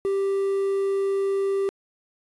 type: tone with quantisation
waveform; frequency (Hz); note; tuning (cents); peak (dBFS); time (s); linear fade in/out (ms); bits
triangle; 392.5; G4; +2; -19; 0.05-1.69; 0; 7
effects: resampled to 22050 Hz